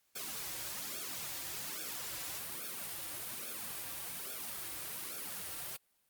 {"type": "noise with flanger", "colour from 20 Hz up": "white", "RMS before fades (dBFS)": -42, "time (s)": [0.15, 5.77], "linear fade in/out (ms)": 10, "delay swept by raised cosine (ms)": [1, 4.8], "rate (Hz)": 1.2, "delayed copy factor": -0.9, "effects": ["white hiss -75 dBFS RMS until 6.09 s", "Opus 48 kbps"]}